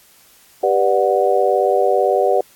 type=chord; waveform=sine; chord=G major seventh; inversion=none; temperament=just; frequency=392 / 490 / 588 / 735 Hz; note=G4 / B4 / D5 / F#5; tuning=0 / -14 / +2 / -12 cents; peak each=-18 dBFS; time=0.63-2.41 s; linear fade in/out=5 ms; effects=white hiss -50 dBFS RMS until 2.55 s + AAC 64 kbps